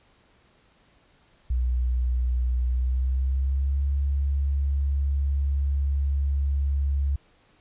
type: tone with pitch glide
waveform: sine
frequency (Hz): 61.74 to 69.7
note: B1 to C#2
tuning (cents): 0 to +10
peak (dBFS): -21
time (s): 1.5-7.16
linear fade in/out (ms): 5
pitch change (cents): +210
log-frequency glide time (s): 2.66-3.83
effects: pink hiss -61 dBFS RMS until 7.6 s + resampled to 8000 Hz